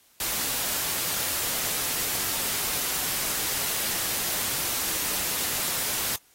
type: noise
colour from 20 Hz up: white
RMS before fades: -28 dBFS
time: 0.2-6.16 s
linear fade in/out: 2 ms
effects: white hiss -60 dBFS RMS until 6.34 s + AAC 48 kbps